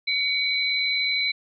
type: tone pair together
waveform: sine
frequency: 2256 / 4013 Hz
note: C#7 / B7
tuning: +30 / +27 cents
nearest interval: minor seventh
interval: 997 cents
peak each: -24 dBFS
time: 0.07-1.32 s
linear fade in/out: 10 ms
effects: none